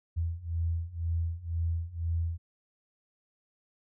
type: beating tone pair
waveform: sine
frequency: 82.41 / 84.41 Hz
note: E2 / E2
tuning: 0 / +42 cents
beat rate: 2 Hz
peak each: -33 / -31 dBFS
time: 0.16-2.38 s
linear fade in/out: 20 ms
effects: none